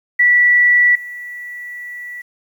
sine tone with level steps, 1955 Hz, B6, 18 cents flat, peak -8 / -27 dBFS, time 0.19-2.22 s, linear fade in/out 10 ms, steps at 0.95 s, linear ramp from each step 5 ms, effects 8-bit

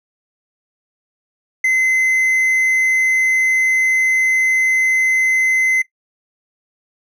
triangle tone, 2053 Hz, C7, 33 cents flat, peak -10 dBFS, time 1.64-5.82 s, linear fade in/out 5 ms, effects noise-tail reverb RT60 0.1 s tail -18 dB re dry

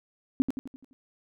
sine tone with echo, 262.7 Hz, C4, 7 cents sharp, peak -18 dBFS, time 0.4-0.42 s, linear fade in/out 0 ms, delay 85 ms, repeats 6, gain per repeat -6 dB, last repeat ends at 0.93 s, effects none

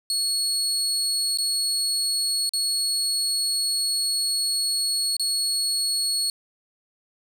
30% pulse tone with dropouts, 4352 Hz, C#8, 33 cents flat, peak -19 dBFS, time 0.1-6.3 s, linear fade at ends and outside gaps 1 ms, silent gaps 1.374-1.385 / 2.493-2.535 / 5.167-5.196 s, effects none

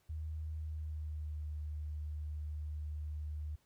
sine tone with pitch glide, 78 to 75.6 Hz, D#2 to D#2, +5 to -49 cents, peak -38 dBFS, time 0.09-3.56 s, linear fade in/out 10 ms, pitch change -54 cents, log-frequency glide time 0.55-1.45 s, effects pink hiss -74 dBFS RMS until 3.65 s

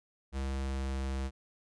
square tone with pitch glide, 67.2 to 66.77 Hz, C2 to C2, +47 to +36 cents, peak -33 dBFS, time 0.32-1.31 s, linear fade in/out 50 ms, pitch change -11 cents, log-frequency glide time 0.49-1 s, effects resampled to 22050 Hz

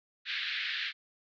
pink band-pass noise, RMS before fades -35 dBFS, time 0.25-0.93 s, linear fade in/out 50 ms, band 1600 to 4200 Hz, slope 48 dB/octave, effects none

